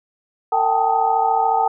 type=tone cluster; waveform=sine; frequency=452.5 / 771 / 805 / 882 / 1251 Hz; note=A4 / G5 / G5 / A5 / D#6; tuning=+48 / -29 / +46 / +4 / +9 cents; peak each=-26 / -18 / -23 / -19 / -27 dBFS; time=0.52-1.68 s; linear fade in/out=5 ms; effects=none